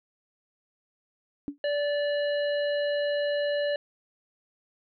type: tone with exponential decay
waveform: sine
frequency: 286.1 Hz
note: D4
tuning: 45 cents flat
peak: -25 dBFS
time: 1.48-1.58 s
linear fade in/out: 0 ms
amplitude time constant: 20 ms
type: harmonic tone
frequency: 581 Hz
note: D5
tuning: 19 cents flat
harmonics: 1 / 3 / 5 / 7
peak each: -25 / -35 / -39 / -42 dBFS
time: 1.64-3.76 s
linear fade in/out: 2 ms
effects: none